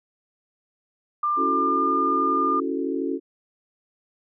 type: tone with pitch glide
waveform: sine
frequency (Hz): 1193 to 1205.5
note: D6 to D6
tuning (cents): +27 to +45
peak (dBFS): -20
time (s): 1.23-2.6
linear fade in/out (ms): 5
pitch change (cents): +18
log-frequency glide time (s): 1.36-1.9
type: chord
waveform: sine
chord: F# minor seventh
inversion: second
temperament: equal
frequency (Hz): 277.2 / 329.6 / 370 / 440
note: C#4 / E4 / F#4 / A4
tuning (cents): 0 / 0 / 0 / 0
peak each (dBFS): -27 / -30 / -29 / -31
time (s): 1.36-3.2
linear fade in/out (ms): 50
effects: none